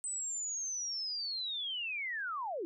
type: linear sweep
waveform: sine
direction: down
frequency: 8160 to 311.1 Hz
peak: -35 dBFS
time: 0.04-2.65 s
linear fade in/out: 0 ms
effects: none